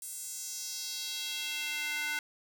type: tone with high-pass filter sweep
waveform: square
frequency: 298.6 Hz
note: D4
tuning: 29 cents sharp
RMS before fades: -37 dBFS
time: 0.02-2.19 s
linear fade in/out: 2 ms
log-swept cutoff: 9100 to 1700 Hz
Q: 2.2
effects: none